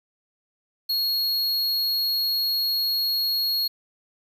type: tone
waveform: square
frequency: 4309 Hz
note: C#8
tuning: 50 cents flat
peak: -22 dBFS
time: 0.89-3.68 s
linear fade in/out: 10 ms
effects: 9-bit